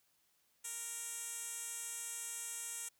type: tone with band-pass filter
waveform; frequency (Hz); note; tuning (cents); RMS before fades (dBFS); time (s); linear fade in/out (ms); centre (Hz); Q
10% pulse; 466.2; A#4; 0; -44; 0.64-2.89; 10; 9100; 6.7
effects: white hiss -75 dBFS RMS until 2.99 s